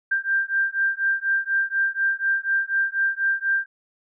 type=beating tone pair; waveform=sine; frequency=1581 / 1585.1 Hz; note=G6 / G6; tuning=+14 / +19 cents; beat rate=4.1 Hz; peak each=-23 dBFS; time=0.11-3.66 s; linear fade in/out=10 ms; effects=none